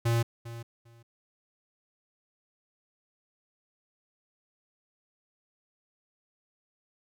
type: tone with echo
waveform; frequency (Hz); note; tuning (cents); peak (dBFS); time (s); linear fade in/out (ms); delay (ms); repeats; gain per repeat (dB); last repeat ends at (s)
square; 116.54; A#2; 0; -24; 0.05-0.23; 10; 400; 2; -15; 1.03
effects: none